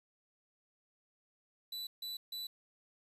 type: tone bursts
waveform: 45% pulse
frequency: 3972 Hz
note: B7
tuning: 9 cents sharp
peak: -40 dBFS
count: 3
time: 1.72-2.47 s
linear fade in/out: 5 ms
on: 150 ms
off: 150 ms
effects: resampled to 32000 Hz + 11-bit